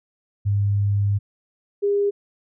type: tone pair in turn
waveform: sine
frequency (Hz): 101.2 / 404.8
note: G#2 / G#4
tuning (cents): -44 / -44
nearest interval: 2 octaves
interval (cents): 2400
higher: second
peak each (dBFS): -17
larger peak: neither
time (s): 0.45-1.19 / 1.82-2.11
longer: first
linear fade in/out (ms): 20
effects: none